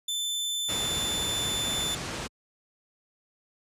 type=tone; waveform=sawtooth; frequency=3530 Hz; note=A7; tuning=5 cents sharp; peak=-25 dBFS; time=0.08-1.95 s; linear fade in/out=5 ms
type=low-pass noise; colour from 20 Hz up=pink; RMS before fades=-34 dBFS; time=0.68-2.28 s; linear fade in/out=20 ms; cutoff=8300 Hz; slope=24 dB/octave
effects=high-pass 60 Hz 12 dB/octave + resampled to 32000 Hz